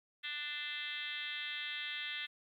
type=tone with frequency modulation; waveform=sine; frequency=2637 Hz; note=E7; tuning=in tune; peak=-38 dBFS; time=0.23-2.27 s; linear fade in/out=20 ms; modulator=289 Hz; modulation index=3.6; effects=12-bit